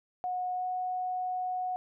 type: tone with pitch glide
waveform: sine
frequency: 729 to 734.5 Hz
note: F#5 to F#5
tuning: -26 to -13 cents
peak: -30 dBFS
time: 0.24-1.76 s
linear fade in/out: 0 ms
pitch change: +13 cents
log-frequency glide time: 0.54-0.65 s
effects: none